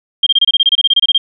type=tone bursts; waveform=sine; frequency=3200 Hz; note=G7; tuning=35 cents sharp; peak=-6 dBFS; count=16; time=0.23-1.18 s; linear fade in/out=5 ms; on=35 ms; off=26 ms; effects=none